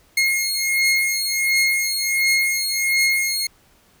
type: beating tone pair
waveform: sawtooth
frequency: 2149 / 2150.4 Hz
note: C7 / C7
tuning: +46 / +47 cents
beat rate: 1.4 Hz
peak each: -17 dBFS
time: 0.17-3.47 s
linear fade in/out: 5 ms
effects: pink hiss -56 dBFS RMS until 4 s